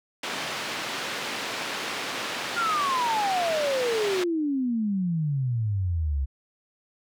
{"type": "band-pass noise", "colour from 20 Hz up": "white", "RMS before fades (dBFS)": -32, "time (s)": [0.23, 4.24], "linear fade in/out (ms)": 5, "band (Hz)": [180, 3300], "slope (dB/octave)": 12}
{"type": "exponential sweep", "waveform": "sine", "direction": "down", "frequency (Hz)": [1434, 65.41], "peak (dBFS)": -23, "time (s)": [2.56, 6.26], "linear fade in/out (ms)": 20}
{"effects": []}